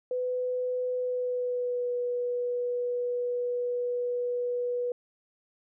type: tone with pitch glide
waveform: sine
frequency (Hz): 501 to 488.7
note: B4 to B4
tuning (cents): +25 to -18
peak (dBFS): -27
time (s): 0.11-4.92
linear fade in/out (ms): 2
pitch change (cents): -43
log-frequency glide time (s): 0.96-1.93
effects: none